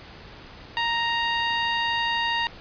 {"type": "tone", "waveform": "15% pulse", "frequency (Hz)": 932.3, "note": "A#5", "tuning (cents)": 0, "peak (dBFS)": -16, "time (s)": [0.77, 2.47], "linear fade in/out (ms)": 0, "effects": ["pink hiss -44 dBFS RMS until 2.6 s", "resampled to 11025 Hz"]}